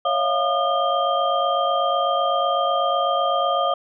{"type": "tone cluster", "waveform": "sine", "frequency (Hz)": [553, 651, 699, 1216, 3171], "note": ["C#5", "E5", "F5", "D#6", "G7"], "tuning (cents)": [-4, -22, 1, -40, 19], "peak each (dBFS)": [-25, -28, -22, -22, -30], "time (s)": [0.05, 3.74], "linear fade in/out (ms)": 5, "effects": []}